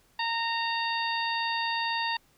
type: harmonic tone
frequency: 922 Hz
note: A#5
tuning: 19 cents flat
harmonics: 1 / 2 / 3 / 4 / 5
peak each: -30 / -33 / -35 / -36 / -37 dBFS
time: 0.19-2.17 s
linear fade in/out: 5 ms
effects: pink hiss -64 dBFS RMS until 2.37 s